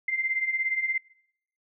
sine beating tone pair, 2072 / 2089 Hz, C7 / C7, -17 / -3 cents, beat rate 17 Hz, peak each -31 / -26 dBFS, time 0.08-0.98 s, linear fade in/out 5 ms, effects noise-tail reverb RT60 0.7 s tail -24 dB re dry

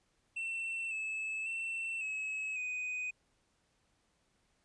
triangle tone with pitch steps, 2692 / 2606 / 2688 / 2573 / 2496 Hz, E7 / E7 / E7 / E7 / D#7, +36 / -20 / +33 / -43 / +5 cents, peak -34 dBFS, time 0.36-3.11 s, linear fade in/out 10 ms, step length 550 ms, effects pink hiss -75 dBFS RMS until 4.64 s + resampled to 22050 Hz

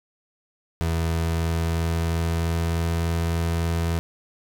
30% pulse tone with pitch glide, 82.41 to 83.51 Hz, E2 to E2, 0 to +23 cents, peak -19 dBFS, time 0.81-3.99 s, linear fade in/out 0 ms, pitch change +23 cents, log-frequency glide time 1.04-3.04 s, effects none

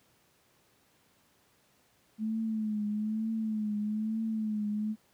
sine tone with vibrato, 215.8 Hz, A3, 33 cents flat, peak -29 dBFS, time 2.18-4.96 s, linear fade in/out 50 ms, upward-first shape triangle, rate 1.1 Hz, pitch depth 67 cents each way, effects pink hiss -67 dBFS RMS until 5.13 s + high-pass 100 Hz 12 dB/octave

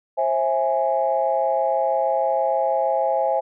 sine chord, C augmented, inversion none, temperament equal with one note detuned, 533 / 659.3 / 830.6 Hz, C5 / E5 / G#5, +32 / 0 / 0 cents, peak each -22 dBFS, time 0.17-3.41 s, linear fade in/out 20 ms, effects tanh soft clip ceiling -8 dBFS

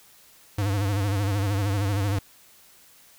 square tone with vibrato, 100 Hz, G2, 35 cents sharp, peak -23 dBFS, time 0.58-2.19 s, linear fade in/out 5 ms, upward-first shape sine, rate 13 Hz, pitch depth 83 cents each way, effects white hiss -54 dBFS RMS until 3.18 s

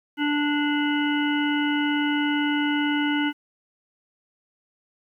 harmonic tone, 293.7 Hz, D4, in tune, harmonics 1 / 3 / 5 / 7 / 9 / 10, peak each -22 / -31 / -29 / -32 / -42 / -32 dBFS, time 0.17-3.33 s, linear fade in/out 50 ms, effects 10-bit

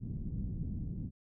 white low-pass noise, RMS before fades -38 dBFS, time 0-1.11 s, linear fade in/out 50 ms, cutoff 200 Hz, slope 24 dB/octave, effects none

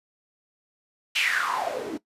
white noise with band-pass filter sweep, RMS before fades -27 dBFS, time 1.15-1.98 s, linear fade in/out 10 ms, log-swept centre 2900 to 280 Hz, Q 6.7, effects noise-tail reverb RT60 0.1 s tail -18 dB re dry + resampled to 32000 Hz

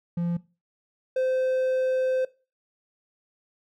triangle tone pair in turn, 172.2 / 517.2 Hz, F3 / C5, -24 / -20 cents, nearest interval octave + perfect fifth, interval 1904 cents, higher second, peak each -22 / -20 dBFS, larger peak second, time 0.17-0.37 / 1.16-2.25 s, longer second, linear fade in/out 5 ms, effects noise-tail reverb RT60 0.3 s tail -19 dB re dry

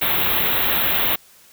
white band-stop noise, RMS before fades -19 dBFS, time 0.01-1.16 s, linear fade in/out 10 ms, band 3900 to 12000 Hz, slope 96 dB/octave, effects white hiss -50 dBFS RMS until 1.52 s

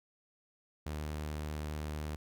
sawtooth tone, 75.8 Hz, D#2, 45 cents flat, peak -33 dBFS, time 0.86-2.16 s, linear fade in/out 5 ms, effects none

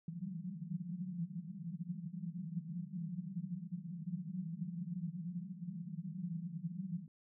pink band-pass noise, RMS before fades -43 dBFS, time 0.08-7.08 s, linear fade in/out 2 ms, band 160 to 190 Hz, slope 96 dB/octave, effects none

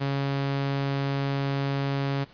sawtooth tone, 138.6 Hz, C#3, in tune, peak -21 dBFS, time 0-2.25 s, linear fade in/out 20 ms, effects pink hiss -53 dBFS RMS until 2.33 s + resampled to 11025 Hz

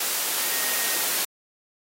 sine tone in noise, 1864.7 Hz, A#6, in tune, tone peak -36 dBFS, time 0.43-1.02 s, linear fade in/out 5 ms, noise white, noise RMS -25 dBFS, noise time 0-1.25 s, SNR -14 dB, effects high-pass 300 Hz 12 dB/octave + AAC 48 kbps

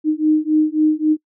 sine beating tone pair, 306.7 / 310.4 Hz, D#4 / D#4, -25 / -4 cents, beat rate 3.7 Hz, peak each -16 dBFS, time 0.04-1.17 s, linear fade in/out 50 ms, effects noise-tail reverb RT60 0.1 s tail -25 dB re dry

